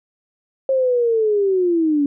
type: linear sweep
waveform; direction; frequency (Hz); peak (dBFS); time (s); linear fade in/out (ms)
sine; down; 539 to 279.4; -14; 0.69-2.06; 2
effects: none